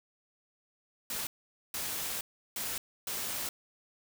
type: noise bursts at uneven times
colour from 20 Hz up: white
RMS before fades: -36 dBFS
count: 4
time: 1.1-1.27 / 1.74-2.21 / 2.56-2.78 / 3.07-3.49 s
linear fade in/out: 2 ms
effects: none